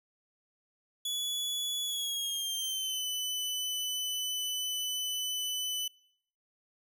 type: tone with pitch glide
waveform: sawtooth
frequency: 3408 to 3001 Hz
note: G#7 to F#7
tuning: +44 to +24 cents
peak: -29 dBFS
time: 1.05-5.88 s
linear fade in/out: 5 ms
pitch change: -220 cents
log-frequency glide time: 1.83-3.07 s
effects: noise-tail reverb RT60 0.7 s tail -24 dB re dry